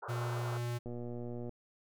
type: band-pass noise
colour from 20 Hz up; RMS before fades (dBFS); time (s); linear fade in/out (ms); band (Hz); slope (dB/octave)
white; -44; 0.02-0.58; 10; 390 to 1500; 96
type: tone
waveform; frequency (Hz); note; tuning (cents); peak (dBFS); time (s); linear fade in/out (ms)
square; 120.1; B2; -48; -35; 0.08-0.79; 20
type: click train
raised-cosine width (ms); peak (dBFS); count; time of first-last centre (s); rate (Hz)
2; -30; 77; 0.86-1.493; 120
effects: none